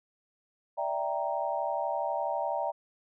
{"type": "chord", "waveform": "sine", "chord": "E half-diminished seventh", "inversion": "third", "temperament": "equal", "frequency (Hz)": [587.3, 659.3, 784, 932.3], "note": ["D5", "E5", "G5", "Bb5"], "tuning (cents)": [0, 0, 0, 0], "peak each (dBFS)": -34, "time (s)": [0.77, 2.72], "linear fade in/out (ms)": 20, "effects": []}